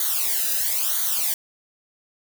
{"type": "noise with flanger", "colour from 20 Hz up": "blue", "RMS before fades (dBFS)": -23, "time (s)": [0, 1.34], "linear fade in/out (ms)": 2, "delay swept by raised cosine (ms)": [0.38, 0.92], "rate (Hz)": 1, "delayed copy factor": -0.85, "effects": []}